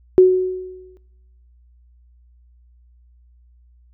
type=tone with exponential decay; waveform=sine; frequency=370 Hz; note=F#4; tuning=in tune; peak=-4 dBFS; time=0.18-0.97 s; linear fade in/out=0 ms; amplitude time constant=170 ms; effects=noise-tail reverb RT60 1.0 s tail -20 dB re dry + added 60 Hz sine -49 dBFS peak until 3.93 s